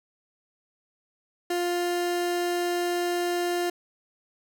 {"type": "tone", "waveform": "30% pulse", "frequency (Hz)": 350.9, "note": "F4", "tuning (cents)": 8, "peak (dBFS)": -22, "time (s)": [1.5, 3.7], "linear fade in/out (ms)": 5, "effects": []}